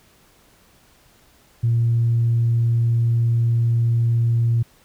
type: tone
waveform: sine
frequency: 116.7 Hz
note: A#2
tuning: 2 cents sharp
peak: -14 dBFS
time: 1.63-4.63 s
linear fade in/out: 10 ms
effects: tanh soft clip ceiling -11 dBFS + pink hiss -55 dBFS RMS until 4.84 s